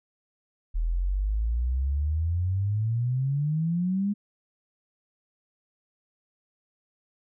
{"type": "exponential sweep", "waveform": "sine", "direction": "up", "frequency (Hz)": [39.18, 207.7], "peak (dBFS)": -23, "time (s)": [0.74, 4.14], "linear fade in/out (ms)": 20, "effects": []}